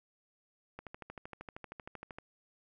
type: click train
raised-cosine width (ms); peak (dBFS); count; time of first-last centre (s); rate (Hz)
0.5; -29; 19; 0.79-2.185; 12.9
effects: none